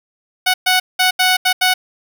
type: tone bursts at uneven times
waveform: 10% pulse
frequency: 740 Hz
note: F#5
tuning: in tune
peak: -3 dBFS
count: 6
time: 0.46-0.54 / 0.66-0.8 / 0.99-1.11 / 1.19-1.37 / 1.45-1.53 / 1.61-1.74 s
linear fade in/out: 10 ms
effects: none